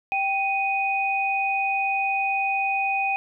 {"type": "tone pair together", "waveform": "sine", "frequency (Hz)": [782.3, 2489], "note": ["G5", "D#7"], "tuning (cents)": [-4, 0], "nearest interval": "octave + minor sixth", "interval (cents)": 2004, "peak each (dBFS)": -24, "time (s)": [0.12, 3.16], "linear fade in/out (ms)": 0, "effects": []}